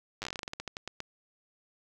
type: slowing click train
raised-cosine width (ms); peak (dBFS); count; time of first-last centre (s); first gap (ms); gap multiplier
0.2; -19; 18; 0.22-1.004; 9; 1.18
effects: none